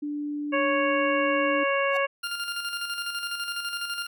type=tone; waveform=sine; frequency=293.7 Hz; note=D4; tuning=in tune; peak=-28 dBFS; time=0.02-1.64 s; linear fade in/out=10 ms
type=harmonic tone; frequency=554.4 Hz; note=C#5; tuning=in tune; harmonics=1 / 2 / 3 / 4 / 5; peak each=-25 / -28 / -30 / -31 / -32 dBFS; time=0.52-2.07 s; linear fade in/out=20 ms
type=tone with exponential growth; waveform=45% pulse; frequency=739 Hz; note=F#5; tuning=2 cents flat; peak=-32 dBFS; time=1.88-1.97 s; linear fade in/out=2 ms; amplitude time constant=18 ms
type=tone with tremolo; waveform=20% pulse; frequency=1400 Hz; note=F6; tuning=4 cents sharp; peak=-23 dBFS; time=2.23-4.07 s; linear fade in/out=10 ms; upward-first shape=square; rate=12 Hz; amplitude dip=45%
effects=none